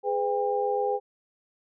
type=tone cluster; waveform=sine; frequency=416.2 / 504 / 801 Hz; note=G#4 / B4 / G5; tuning=+4 / +35 / +37 cents; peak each=-28 dBFS; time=0.03-1 s; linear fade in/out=50 ms; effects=none